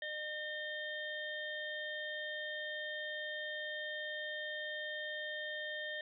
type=harmonic tone with a mistuned harmonic; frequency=607 Hz; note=D#5; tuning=43 cents flat; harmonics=1 / 3 / 5 / 6; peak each=-45 / -41 / -47 / -50 dBFS; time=0.02-6.01 s; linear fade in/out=2 ms; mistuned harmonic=5; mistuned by=+76 cents; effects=none